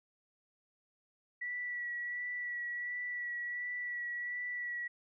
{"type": "tone with vibrato", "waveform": "sine", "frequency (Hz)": 1947, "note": "B6", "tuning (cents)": -25, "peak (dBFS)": -36, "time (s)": [1.41, 4.88], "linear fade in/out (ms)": 10, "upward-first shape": "sine", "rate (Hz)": 1.4, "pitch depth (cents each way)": 18, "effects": []}